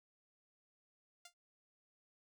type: tone with exponential decay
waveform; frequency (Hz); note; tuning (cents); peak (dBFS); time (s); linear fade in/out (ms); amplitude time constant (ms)
5% pulse; 698.5; F5; 0; -39; 1.25-1.34; 5; 18
effects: none